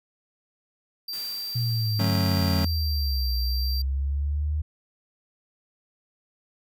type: tone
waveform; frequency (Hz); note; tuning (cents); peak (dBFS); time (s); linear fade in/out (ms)
square; 4699; D8; 0; -31; 1.08-3.82; 5
type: noise with exponential decay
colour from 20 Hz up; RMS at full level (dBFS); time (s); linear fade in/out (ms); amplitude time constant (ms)
white; -41; 1.13-3.62; 2; 540
type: linear two-way sweep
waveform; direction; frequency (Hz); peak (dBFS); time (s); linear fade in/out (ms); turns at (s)
sine; down then up; 121.1 to 60.4 to 76.5; -23; 1.55-4.62; 10; 3.35
type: chord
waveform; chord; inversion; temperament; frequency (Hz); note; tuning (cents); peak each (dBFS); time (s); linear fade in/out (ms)
square; D major seventh; none; just; 146.83 / 183.54 / 220.2 / 275.3; D3 / F#3 / A3 / C#4; 0 / -14 / +2 / -12; -32 / -28 / -31 / -32; 1.99-2.65; 5
effects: none